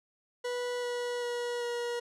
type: tone with pitch steps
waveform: 40% pulse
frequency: 490 / 486.1 / 482.1 / 478.3 Hz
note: B4 / B4 / B4 / A#4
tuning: -14 / -28 / -42 / +44 cents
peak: -31 dBFS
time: 0.44-2 s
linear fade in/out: 10 ms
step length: 390 ms
effects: low-pass 8000 Hz 12 dB/octave